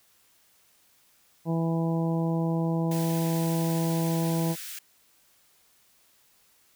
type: harmonic tone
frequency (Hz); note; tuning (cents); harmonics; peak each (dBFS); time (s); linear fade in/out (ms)
164.81; E3; 0; 1 / 2 / 3 / 4 / 5 / 6; -25 / -31 / -35 / -37 / -39 / -41; 1.45-4.56; 50
type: high-pass noise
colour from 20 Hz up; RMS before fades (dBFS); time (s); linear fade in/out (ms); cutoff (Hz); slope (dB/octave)
white; -39; 2.91-4.79; 5; 1400; 48
effects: white hiss -63 dBFS RMS until 6.75 s